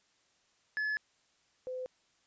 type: tone pair in turn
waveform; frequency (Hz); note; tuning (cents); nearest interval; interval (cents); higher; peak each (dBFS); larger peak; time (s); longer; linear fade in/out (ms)
triangle / sine; 1715 / 509.9; A6 / C5; -45 / -45; octave + major sixth; 2100; first; -29 / -36; first; 0.77-0.97 / 1.67-1.86; first; 0
effects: white hiss -71 dBFS RMS until 2.26 s + resampled to 16000 Hz